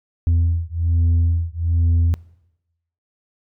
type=beating tone pair; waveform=sine; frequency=83.5 / 84.7 Hz; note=E2 / E2; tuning=+23 / +48 cents; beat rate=1.2 Hz; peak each=-16 dBFS; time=0.27-2.14 s; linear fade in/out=0 ms; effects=noise-tail reverb RT60 0.9 s tail -24 dB re dry + tanh soft clip ceiling -12 dBFS